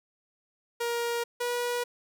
sawtooth tone pair in turn, 471.7 / 484.4 Hz, A#4 / B4, +20 / -34 cents, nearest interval unison, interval 46 cents, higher second, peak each -24 dBFS, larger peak neither, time 0.8-1.24 / 1.4-1.84 s, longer neither, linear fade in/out 10 ms, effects none

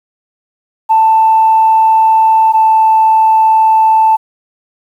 sine tone pair in turn, 885 / 881.2 Hz, A5 / A5, +10 / +2 cents, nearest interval unison, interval 8 cents, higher first, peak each -4 dBFS, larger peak neither, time 0.89-2.53 / 2.53-4.17 s, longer neither, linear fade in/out 20 ms, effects tanh soft clip ceiling 0 dBFS + 7-bit

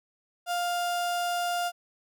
35% pulse tone, 702 Hz, F5, 9 cents sharp, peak -25 dBFS, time 0.46-1.72 s, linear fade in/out 50 ms, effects none

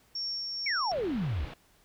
sine tone with tremolo, 5490 Hz, F8, 31 cents flat, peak -31 dBFS, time 0.15-0.92 s, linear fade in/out 5 ms, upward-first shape sine, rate 2.2 Hz, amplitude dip 25%
sine exponential sweep, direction down, 2349 to 61.74 Hz, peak -28 dBFS, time 0.66-1.45 s, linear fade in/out 5 ms
pink low-pass noise, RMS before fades -44 dBFS, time 0.91-1.54 s, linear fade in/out 5 ms, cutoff 3700 Hz, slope 24 dB/octave
effects pink hiss -64 dBFS RMS until 1.84 s

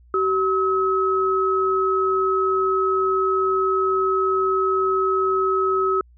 sine tone pair together, 381.7 / 1283.9 Hz, G4 / E6, -46 / -46 cents, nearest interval octave + major sixth, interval 2100 cents, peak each -20 dBFS, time 0.14-6.01 s, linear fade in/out 2 ms, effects added 60 Hz sine -48 dBFS peak until 6.17 s

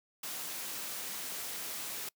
white noise, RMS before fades -40 dBFS, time 0.23-2.09 s, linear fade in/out 5 ms, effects noise-tail reverb RT60 0.1 s tail -25 dB re dry + high-pass 150 Hz 12 dB/octave

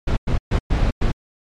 brown noise bursts at uneven times, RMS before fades -17 dBFS, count 5, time 0.07-0.17 / 0.27-0.38 / 0.51-0.59 / 0.7-0.91 / 1.01-1.12 s, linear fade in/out 10 ms, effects low-pass 5000 Hz 12 dB/octave + MP3 96 kbps

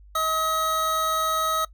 square tone pair together, 637 / 1274 Hz, D#5 / D#6, +41 / +41 cents, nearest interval octave, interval 1200 cents, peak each -31 / -23 dBFS, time 0.15-1.65 s, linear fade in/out 5 ms, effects noise-tail reverb RT60 0.1 s tail -22 dB re dry + added 50 Hz sine -46 dBFS peak until 1.73 s

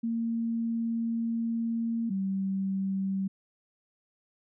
sine tone pair in turn, 229.7 / 193.15 Hz, A#3 / G3, -25 / -25 cents, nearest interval minor third, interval 300 cents, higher first, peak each -27 dBFS, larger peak neither, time 0.03-2.1 / 2.1-3.28 s, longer first, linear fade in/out 10 ms, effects none

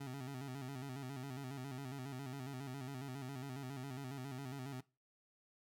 25% pulse tone with vibrato, 133.5 Hz, C3, 35 cents sharp, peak -40 dBFS, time 0-4.81 s, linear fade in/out 10 ms, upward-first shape square, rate 7.3 Hz, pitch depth 81 cents each way, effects noise-tail reverb RT60 0.3 s tail -21 dB re dry

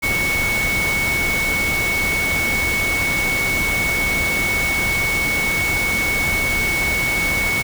sine tone in noise, 2217 Hz, C#7, in tune, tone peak -18 dBFS, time 0.02-7.63 s, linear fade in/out 20 ms, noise pink, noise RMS -24 dBFS, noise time 0.02-7.63 s, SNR +3 dB, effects none

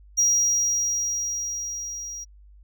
triangle tone with level ramp, 5720 Hz, F8, 41 cents sharp, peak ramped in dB -15 to -32 dBFS, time 0.17-2.25 s, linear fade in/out 20 ms, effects added 50 Hz sine -47 dBFS peak until 2.63 s

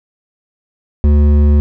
sine tone with hard clipping, 73.42 Hz, D2, in tune, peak -8 dBFS, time 1.04-1.6 s, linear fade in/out 0 ms, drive 10 dB, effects none

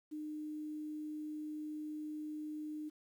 sine tone with quantisation, 304.5 Hz, D#4, 37 cents flat, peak -40 dBFS, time 0.11-2.9 s, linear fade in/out 20 ms, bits 11, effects none

